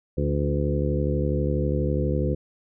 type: harmonic tone with a mistuned harmonic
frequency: 72.2 Hz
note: D2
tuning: 29 cents flat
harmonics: 1 / 2 / 3 / 4 / 5 / 6 / 7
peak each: -26 / -26 / -31 / -32 / -31 / -33 / -30 dBFS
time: 0.17-2.35 s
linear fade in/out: 10 ms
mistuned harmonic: 4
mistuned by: +27 cents
effects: none